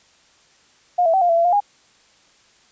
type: tone with pitch steps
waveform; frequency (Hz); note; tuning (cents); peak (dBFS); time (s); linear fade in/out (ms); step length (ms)
sine; 712 / 658 / 765 / 702 / 670 / 677 / 707 / 817; F5 / E5 / G5 / F5 / E5 / E5 / F5 / G#5; +33 / -3 / -42 / +9 / +28 / +46 / +21 / -29; -13; 0.98-1.604; 10; 78
effects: white hiss -55 dBFS RMS until 2.71 s + resampled to 16000 Hz